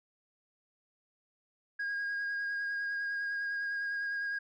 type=tone with vibrato; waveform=sine; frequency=1633 Hz; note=G#6; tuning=30 cents flat; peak=-30 dBFS; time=1.79-4.39 s; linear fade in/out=10 ms; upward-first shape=sine; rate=9.9 Hz; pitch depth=16 cents each way; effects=tanh soft clip ceiling -31 dBFS